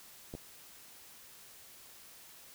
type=clicks; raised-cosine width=2 ms; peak=-29 dBFS; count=2; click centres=0.339 / 0.351 s; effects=white hiss -55 dBFS RMS until 2.54 s